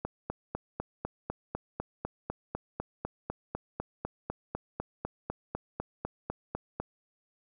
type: click train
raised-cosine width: 1 ms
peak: -19 dBFS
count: 28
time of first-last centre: 0.05-6.8 s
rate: 4 Hz
effects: none